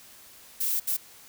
violet noise bursts at uneven times, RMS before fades -27 dBFS, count 2, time 0.6-0.8 / 0.87-0.97 s, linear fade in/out 10 ms, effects white hiss -51 dBFS RMS until 1.28 s

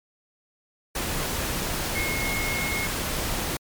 sine tone in noise, 2164 Hz, C#7, 42 cents flat, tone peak -28 dBFS, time 1.95-2.87 s, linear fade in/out 5 ms, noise pink, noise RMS -28 dBFS, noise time 0.95-3.57 s, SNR -3 dB, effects MP3 96 kbps

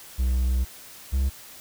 triangle tone pair in turn, 62.9 / 66.64 Hz, B1 / C2, +32 / +32 cents, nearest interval minor second, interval 100 cents, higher second, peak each -18 dBFS, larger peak neither, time 0.18-0.65 / 1.12-1.3 s, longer first, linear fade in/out 20 ms, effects white hiss -45 dBFS RMS until 1.6 s

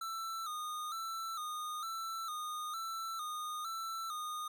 square tone with vibrato, 1280 Hz, D#6, 49 cents sharp, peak -39 dBFS, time 0.01-4.48 s, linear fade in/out 5 ms, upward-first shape square, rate 1.1 Hz, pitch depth 70 cents each way, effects none

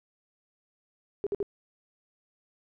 sine tone bursts, 403.5 Hz, G#4, 50 cents flat, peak -26 dBFS, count 3, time 1.24-1.428 s, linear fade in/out 0 ms, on 26 ms, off 55 ms, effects none

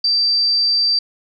sine tone, 4675 Hz, D8, 9 cents flat, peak -13 dBFS, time 0.04-0.99 s, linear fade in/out 5 ms, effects none

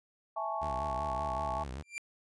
sine chord, A major seventh, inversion second, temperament equal, 659.3 / 830.6 / 880 / 1108.7 Hz, E5 / G#5 / A5 / C#6, 0 / 0 / 0 / 0 cents, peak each -38 dBFS, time 0.36-1.64 s, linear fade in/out 10 ms
sawtooth tone with vibrato, 69.2 Hz, C#2, 2 cents flat, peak -35 dBFS, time 0.61-1.83 s, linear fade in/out 20 ms, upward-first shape sine, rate 5.2 Hz, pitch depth 180 cents each way
45% pulse tone with exponential growth, 2367 Hz, D7, 13 cents sharp, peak -33 dBFS, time 1.83-1.98 s, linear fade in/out 0 ms, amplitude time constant 31 ms
effects resampled to 22050 Hz

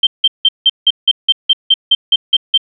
sine tone bursts, 3139 Hz, G7, 2 cents sharp, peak -5 dBFS, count 13, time 0.03-2.577 s, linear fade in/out 5 ms, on 39 ms, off 170 ms, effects none

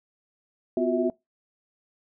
sine tone cluster, 251.3 / 351.8 / 368.8 / 651 Hz, B3 / F4 / F#4 / E5, +30 / +13 / -6 / -22 cents, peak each -27 dBFS, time 0.77-1.1 s, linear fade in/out 2 ms, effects noise-tail reverb RT60 0.2 s tail -24 dB re dry

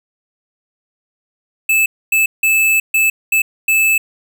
square tone bursts at uneven times, 2620 Hz, E7, 11 cents flat, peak -11 dBFS, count 6, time 1.69-1.86 / 2.12-2.26 / 2.43-2.8 / 2.94-3.1 / 3.32-3.42 / 3.68-3.98 s, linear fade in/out 5 ms, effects none

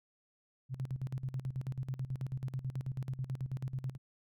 sine tone with tremolo, 130.6 Hz, C3, 3 cents flat, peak -33 dBFS, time 0.69-3.98 s, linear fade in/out 50 ms, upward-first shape square, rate 9.2 Hz, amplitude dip 80%, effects none

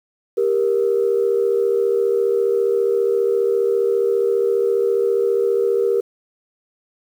sine tone pair together, 395.1 / 469.9 Hz, G4 / A#4, +14 / +14 cents, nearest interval minor third, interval 300 cents, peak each -17 dBFS, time 0.37-6.01 s, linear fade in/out 10 ms, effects tanh soft clip ceiling -8 dBFS + 8-bit

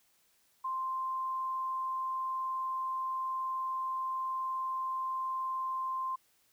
sine tone, 1046.5 Hz, C6, in tune, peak -32 dBFS, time 0.64-6.16 s, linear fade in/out 10 ms, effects white hiss -70 dBFS RMS until 6.52 s

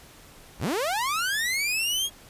sawtooth linear sweep, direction up, 34.25 to 3322 Hz, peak -21 dBFS, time 0.59-2.1 s, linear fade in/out 50 ms, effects pink hiss -50 dBFS RMS until 2.29 s + resampled to 32000 Hz

